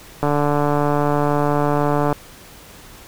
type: click train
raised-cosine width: 1 ms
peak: -5 dBFS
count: 278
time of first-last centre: 0.23-2.127 s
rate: 146 Hz
effects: pink hiss -42 dBFS RMS until 3.07 s